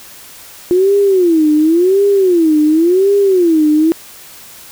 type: tone with vibrato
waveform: sine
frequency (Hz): 349.2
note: F4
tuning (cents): 0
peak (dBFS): -7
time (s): 0.71-3.92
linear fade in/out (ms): 0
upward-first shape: sine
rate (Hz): 0.92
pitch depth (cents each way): 250
effects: white hiss -36 dBFS RMS until 4.71 s